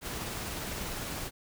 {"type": "noise with tremolo", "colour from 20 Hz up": "pink", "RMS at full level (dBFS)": -36, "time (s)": [0.01, 1.31], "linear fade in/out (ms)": 50, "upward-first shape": "triangle", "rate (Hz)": 20, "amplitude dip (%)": 25, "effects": []}